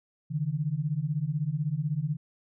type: beating tone pair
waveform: sine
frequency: 141.3 / 157.3 Hz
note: C#3 / D#3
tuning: +34 / +19 cents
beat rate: 16 Hz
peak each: -30 / -29 dBFS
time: 0.3-2.17 s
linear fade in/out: 20 ms
effects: none